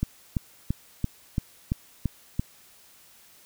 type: click train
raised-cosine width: 5 ms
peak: -12 dBFS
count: 8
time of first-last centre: 0.03-2.395 s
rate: 2.96 Hz
effects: white hiss -55 dBFS RMS until 3.45 s